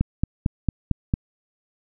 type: click train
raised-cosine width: 5 ms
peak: -7 dBFS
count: 6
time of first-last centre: 0.01-1.139 s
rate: 4.43 Hz
effects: none